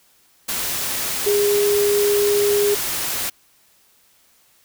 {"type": "tone in noise", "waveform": "sine", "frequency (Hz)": 410, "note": "G#4", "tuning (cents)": -22, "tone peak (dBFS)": -15, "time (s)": [1.26, 2.75], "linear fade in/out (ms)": 10, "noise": "white", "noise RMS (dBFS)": -24, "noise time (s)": [0.48, 3.3], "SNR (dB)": 6, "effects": ["white hiss -57 dBFS RMS until 4.64 s"]}